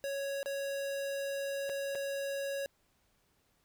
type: tone with dropouts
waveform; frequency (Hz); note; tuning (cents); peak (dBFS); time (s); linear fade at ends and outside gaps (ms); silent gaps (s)
square; 554.4; C#5; 0; -35; 0.04-2.66; 0; 0.43-0.459 / 1.693-1.697 / 1.95-1.954
effects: pink hiss -73 dBFS RMS until 3.64 s